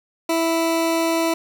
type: tone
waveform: 20% pulse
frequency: 329.6 Hz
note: E4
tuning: in tune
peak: -13 dBFS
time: 0.29-1.34 s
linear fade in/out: 5 ms
effects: 9-bit